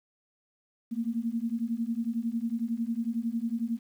sine beating tone pair, 225.6 / 236.6 Hz, A3 / A#3, +44 / +26 cents, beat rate 11 Hz, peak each -31 dBFS, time 0.91-3.79 s, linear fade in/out 20 ms, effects 10-bit

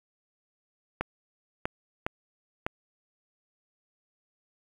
clicks, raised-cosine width 0.5 ms, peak -13 dBFS, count 4, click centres 1.01 / 1.655 / 2.065 / 2.665 s, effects 8-bit

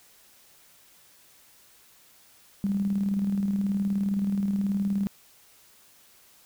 sine tone with tremolo, 198.5 Hz, G3, 22 cents sharp, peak -22 dBFS, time 2.64-5.07 s, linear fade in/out 0 ms, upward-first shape square, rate 19 Hz, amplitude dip 35%, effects white hiss -57 dBFS RMS until 6.45 s

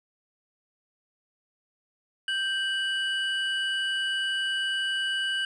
triangle tone pair together, 1568 / 2950 Hz, G6 / F#7, 0 / -6 cents, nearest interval major seventh, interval 1094 cents, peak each -27 dBFS, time 2.28-5.45 s, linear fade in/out 2 ms, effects resampled to 24000 Hz

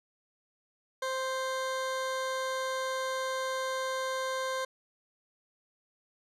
20% pulse tone, 523.3 Hz, C5, in tune, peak -26 dBFS, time 1.02-4.65 s, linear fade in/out 5 ms, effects low-pass 9000 Hz 12 dB/octave

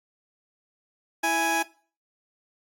20% pulse tone pair together, 329.6 / 830.5 Hz, E4 / G#5, 0 / 0 cents, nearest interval octave + major third, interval 1600 cents, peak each -24 / -18 dBFS, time 1.23-1.63 s, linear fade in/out 10 ms, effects noise-tail reverb RT60 0.4 s tail -20 dB re dry + AAC 64 kbps

